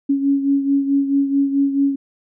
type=beating tone pair; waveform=sine; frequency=277.2 / 281.8 Hz; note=C#4 / C#4; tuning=0 / +29 cents; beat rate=4.6 Hz; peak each=-15 / -22 dBFS; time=0.09-1.96 s; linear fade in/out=10 ms; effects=none